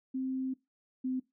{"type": "tone pair in turn", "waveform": "sine", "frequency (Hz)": [261.6, 257.7], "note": ["C4", "C4"], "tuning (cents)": [0, -26], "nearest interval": "unison", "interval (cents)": 26, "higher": "first", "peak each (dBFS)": [-31, -30], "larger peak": "second", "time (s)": [[0.14, 0.54], [1.04, 1.2]], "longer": "first", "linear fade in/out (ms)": 10, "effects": ["noise-tail reverb RT60 0.2 s tail -20 dB re dry"]}